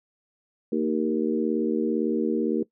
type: harmonic tone with a mistuned harmonic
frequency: 77.78 Hz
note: D#2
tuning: in tune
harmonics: 3 / 4 / 5 / 6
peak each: -26 / -27 / -28 / -29 dBFS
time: 0.72-2.63 s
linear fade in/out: 5 ms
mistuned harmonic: 3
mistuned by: -29 cents
effects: noise-tail reverb RT60 0.1 s tail -19 dB re dry